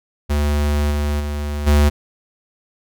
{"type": "tone with level steps", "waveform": "square", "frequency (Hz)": 73.42, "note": "D2", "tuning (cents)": 0, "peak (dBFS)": [-16, -18, -22, -11], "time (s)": [0.29, 1.9], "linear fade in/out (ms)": 20, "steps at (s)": [0.9, 1.19, 1.66], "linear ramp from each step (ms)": 20, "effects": []}